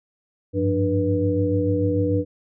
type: tone cluster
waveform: sine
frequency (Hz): 96.6 / 103.4 / 175.3 / 296.8 / 485.9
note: G2 / G#2 / F3 / D4 / B4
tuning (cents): -25 / -7 / +7 / +18 / -28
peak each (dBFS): -23 / -30 / -31 / -23 / -23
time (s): 0.53-2.25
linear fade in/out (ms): 50
effects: none